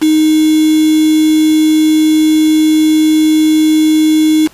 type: tone with quantisation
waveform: sine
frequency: 311.1 Hz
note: D#4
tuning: in tune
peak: -6 dBFS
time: 0.01-4.48 s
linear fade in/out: 20 ms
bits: 3
effects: pink hiss -42 dBFS RMS until 4.53 s + resampled to 32000 Hz